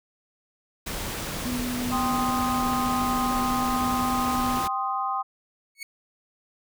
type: noise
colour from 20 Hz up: pink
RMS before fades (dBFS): -32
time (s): 0.86-4.68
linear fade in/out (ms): 10
type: tone with pitch glide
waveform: sine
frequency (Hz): 246.9 to 248.6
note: B3 to B3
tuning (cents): 0 to +12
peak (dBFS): -27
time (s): 1.45-4.6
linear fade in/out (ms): 10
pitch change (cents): +12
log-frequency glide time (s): 2.18-4.21
type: chord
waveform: sine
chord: C minor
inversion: second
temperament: equal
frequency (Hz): 784 / 1046.5 / 1244.5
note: G5 / C6 / Eb6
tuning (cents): 0 / 0 / 0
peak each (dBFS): -29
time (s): 1.91-5.23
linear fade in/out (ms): 20
type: tone with exponential growth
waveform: sawtooth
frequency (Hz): 2217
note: C#7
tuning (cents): 0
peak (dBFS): -27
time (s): 5.75-5.83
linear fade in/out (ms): 2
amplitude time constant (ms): 16
effects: none